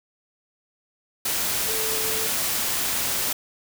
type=tone in noise; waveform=sine; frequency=440 Hz; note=A4; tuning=in tune; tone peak=-32 dBFS; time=1.68-2.27 s; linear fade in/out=5 ms; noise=white; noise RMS=-25 dBFS; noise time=1.25-3.33 s; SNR=-10 dB; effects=none